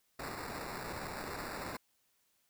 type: noise with sample-and-hold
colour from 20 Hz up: white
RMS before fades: -42 dBFS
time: 0.19-1.77 s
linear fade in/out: 5 ms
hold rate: 3150 Hz
effects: white hiss -75 dBFS RMS until 2.49 s